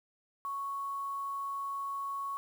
sine tone with quantisation, 1108.7 Hz, C#6, in tune, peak -34 dBFS, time 0.45-2.37 s, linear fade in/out 0 ms, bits 9, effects none

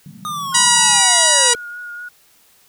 pink band-pass noise, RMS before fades -38 dBFS, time 0.06-1 s, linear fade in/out 2 ms, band 140 to 210 Hz, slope 48 dB/octave
square linear sweep, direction down, 1238 to 459.7 Hz, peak -23 dBFS, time 0.25-1.55 s, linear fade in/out 0 ms
sine tone with vibrato, 1440 Hz, F#6, 47 cents flat, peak -28 dBFS, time 0.52-2.09 s, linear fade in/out 10 ms, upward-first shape triangle, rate 4.1 Hz, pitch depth 25 cents each way
harmonic tone, 964 Hz, B5, 42 cents flat, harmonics 1 / 2 / 3 / 4 / 5 / 6 / 7 / 8 / 9 / 10, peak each -20 / -20 / -20 / -20 / -20 / -20 / -20 / -20 / -20 / -20 dBFS, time 0.54-1.54 s, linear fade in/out 10 ms
effects white hiss -53 dBFS RMS until 2.68 s

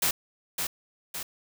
white noise with echo, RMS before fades -25 dBFS, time 0.02-0.11 s, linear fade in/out 5 ms, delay 560 ms, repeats 2, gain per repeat -5 dB, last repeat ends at 1.23 s, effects none

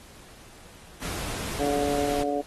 pink noise, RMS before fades -34 dBFS, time 1.01-2.24 s, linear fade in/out 20 ms
harmonic tone, 143.7 Hz, D3, 37 cents flat, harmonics 2 / 3 / 4 / 5, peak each -30 / -30 / -30 / -30 dBFS, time 1.59-2.42 s, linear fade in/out 20 ms
effects pink hiss -50 dBFS RMS until 2.46 s + AAC 32 kbps

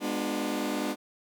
sawtooth chord, G# diminished seventh, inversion none, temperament just, 207.7 / 249.2 / 299 / 358.8 Hz, G#3 / B3 / D4 / F4, 0 / +16 / +31 / +47 cents, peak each -31 / -30 / -28 / -34 dBFS, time 0-0.96 s, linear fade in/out 50 ms, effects none

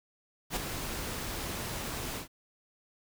pink noise with ADSR envelope, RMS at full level -30 dBFS, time 0.5-2.28 s, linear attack 63 ms, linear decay 10 ms, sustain -7 dB, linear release 110 ms, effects none

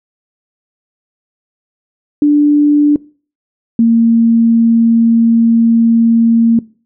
sine tone pair in turn, 293.7 / 229.8 Hz, D4 / A#3, 0 / -25 cents, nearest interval major third, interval 425 cents, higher first, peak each -5 dBFS, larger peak neither, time 2.22-2.96 / 3.79-6.59 s, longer second, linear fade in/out 2 ms, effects noise-tail reverb RT60 0.4 s tail -22 dB re dry

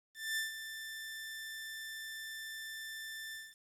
sawtooth tone with ADSR envelope, 1774 Hz, A6, 14 cents sharp, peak -29 dBFS, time 0.14-3.56 s, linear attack 230 ms, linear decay 140 ms, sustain -10 dB, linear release 220 ms, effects resampled to 32000 Hz + 10-bit

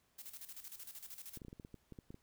blue noise with tremolo, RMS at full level -49 dBFS, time 0.18-1.39 s, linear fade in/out 10 ms, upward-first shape square, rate 13 Hz, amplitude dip 70%
clicks, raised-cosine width 3 ms, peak -37 dBFS, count 12, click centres 1.373 / 1.418 / 1.449 / 1.483 / 1.529 / 1.598 / 1.649 / 1.743 / 1.923 / 1.988 / 2.105 / 2.144 s
effects pink hiss -75 dBFS RMS until 2.22 s

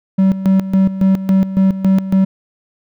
triangle tone with tremolo, 191.5 Hz, G3, 40 cents flat, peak -6 dBFS, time 0.18-2.25 s, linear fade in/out 10 ms, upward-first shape square, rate 3.6 Hz, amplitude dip 75%, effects none

